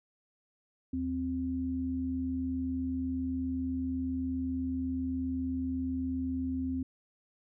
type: tone pair together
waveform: sine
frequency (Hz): 77.78 / 261.1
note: D#2 / C4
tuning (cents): 0 / -3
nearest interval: octave + major sixth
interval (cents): 2097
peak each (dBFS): -38 / -31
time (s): 0.93-6.83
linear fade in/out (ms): 5
effects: none